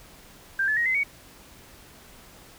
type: tone with pitch steps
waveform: sine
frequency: 1583 / 1726.3 / 1882.5 / 2053 / 2239 Hz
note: G6 / A6 / A#6 / C7 / C#7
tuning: +17 / -33 / +16 / -33 / +17 cents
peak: -21 dBFS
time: 0.59-1.035 s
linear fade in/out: 5 ms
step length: 89 ms
effects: pink hiss -50 dBFS RMS until 2.58 s